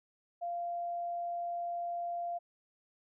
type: tone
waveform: sine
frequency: 693 Hz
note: F5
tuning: 14 cents flat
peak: -34 dBFS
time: 0.41-2.39 s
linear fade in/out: 20 ms
effects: none